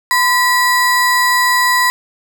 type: ring-modulated tone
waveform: square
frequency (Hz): 1480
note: F#6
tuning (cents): 0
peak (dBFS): -8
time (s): 0.11-1.9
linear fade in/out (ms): 0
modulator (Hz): 463
effects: none